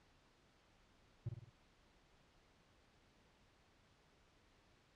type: tone with echo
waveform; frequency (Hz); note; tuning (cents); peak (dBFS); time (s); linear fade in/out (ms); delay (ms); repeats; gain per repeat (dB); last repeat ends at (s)
triangle; 115.9; A#2; -10; -36; 1.26-1.29; 5; 52; 4; -5; 1.498
effects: pink hiss -71 dBFS RMS until 4.95 s + low-pass 5000 Hz 12 dB/octave